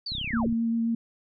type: linear sweep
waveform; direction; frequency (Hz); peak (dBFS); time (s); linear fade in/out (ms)
sine; down; 4699 to 70.8; -30; 0.06-0.49; 5
type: click train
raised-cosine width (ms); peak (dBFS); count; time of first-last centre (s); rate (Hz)
5; -26; 14; 0.12-0.526; 32
type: tone with vibrato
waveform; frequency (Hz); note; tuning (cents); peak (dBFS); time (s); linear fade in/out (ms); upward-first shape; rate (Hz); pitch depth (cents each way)
sine; 229.7; A#3; -25; -23; 0.33-0.95; 5; sine; 7.6; 11
effects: none